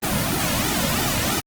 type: noise with flanger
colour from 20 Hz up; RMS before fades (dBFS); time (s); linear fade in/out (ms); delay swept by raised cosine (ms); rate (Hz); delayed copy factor
pink; -22; 0.02-1.41; 20; 1.8 to 2.63; 3; -1
effects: Opus 24 kbps